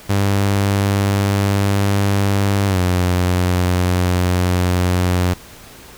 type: tone with pitch glide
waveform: sawtooth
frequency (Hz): 99.5 to 90.19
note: G2 to F#2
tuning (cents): +26 to -44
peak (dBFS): -10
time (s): 0.09-5.34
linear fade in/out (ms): 10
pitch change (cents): -170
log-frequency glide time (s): 2.67-2.8
effects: pink hiss -40 dBFS RMS until 5.97 s